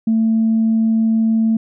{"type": "tone", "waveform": "sine", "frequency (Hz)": 223.4, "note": "A3", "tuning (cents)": 27, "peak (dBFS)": -11, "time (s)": [0.07, 1.57], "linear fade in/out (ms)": 5, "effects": ["tanh soft clip ceiling -8 dBFS"]}